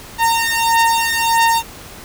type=beating tone pair; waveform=sawtooth; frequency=917 / 918.6 Hz; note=A#5 / A#5; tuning=-29 / -26 cents; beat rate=1.6 Hz; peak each=-12 dBFS; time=0.18-1.63 s; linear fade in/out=50 ms; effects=pink hiss -36 dBFS RMS until 2.04 s